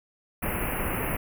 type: band-stop noise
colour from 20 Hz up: pink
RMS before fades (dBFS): -29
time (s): 0.42-1.17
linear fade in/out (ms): 10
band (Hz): 2800 to 10000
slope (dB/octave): 96
effects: none